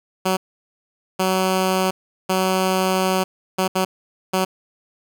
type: tone bursts at uneven times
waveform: 10% pulse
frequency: 187.6 Hz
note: F#3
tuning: 24 cents sharp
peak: -9 dBFS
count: 6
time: 0.25-0.37 / 1.19-1.91 / 2.29-3.24 / 3.58-3.68 / 3.75-3.85 / 4.33-4.45 s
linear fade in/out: 10 ms
effects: none